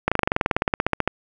slowing click train, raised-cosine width 0.5 ms, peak -3 dBFS, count 20, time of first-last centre 0.08-1.076 s, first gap 36 ms, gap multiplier 1.04, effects none

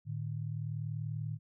sine tone pair together, 110.8 / 151.11 Hz, A2 / D3, +13 / +50 cents, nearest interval perfect fourth, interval 537 cents, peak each -37 / -38 dBFS, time 0.05-1.39 s, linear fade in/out 50 ms, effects none

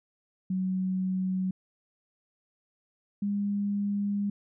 sine tone pair in turn, 186.8 / 202.6 Hz, F#3 / G#3, +17 / -43 cents, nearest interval minor second, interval 140 cents, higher second, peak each -26 dBFS, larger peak neither, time 0.5-1.51 / 3.22-4.3 s, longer second, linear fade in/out 5 ms, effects none

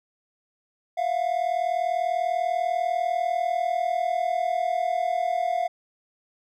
triangle tone pair together, 674.9 / 715 Hz, E5 / F5, +41 / +41 cents, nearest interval minor second, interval 100 cents, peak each -24 / -23 dBFS, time 0.97-5.68 s, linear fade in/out 10 ms, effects none

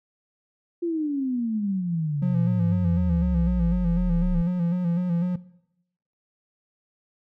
sine exponential sweep, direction down, 349.8 to 33.19 Hz, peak -23 dBFS, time 0.82-4.42 s, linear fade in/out 10 ms
triangle tone with vibrato, 175.2 Hz, F3, 6 cents sharp, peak -19 dBFS, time 2.22-5.36 s, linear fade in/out 5 ms, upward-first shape square, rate 4 Hz, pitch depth 46 cents each way
effects noise-tail reverb RT60 0.8 s tail -19 dB re dry

